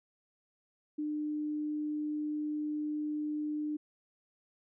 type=tone; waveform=sine; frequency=300.8 Hz; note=D4; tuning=42 cents sharp; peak=-32 dBFS; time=0.98-3.77 s; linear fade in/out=10 ms; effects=none